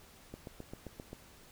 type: click train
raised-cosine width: 2 ms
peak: -30 dBFS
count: 7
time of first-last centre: 0.34-1.131 s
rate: 7.59 Hz
effects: pink hiss -58 dBFS RMS until 1.51 s